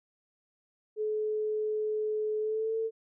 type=tone with pitch glide; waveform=sine; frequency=428.7 to 447.2 Hz; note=A4 to A4; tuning=-45 to +28 cents; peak=-28 dBFS; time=0.96-2.91 s; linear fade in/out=50 ms; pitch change=+73 cents; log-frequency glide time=2.4-2.75 s; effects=none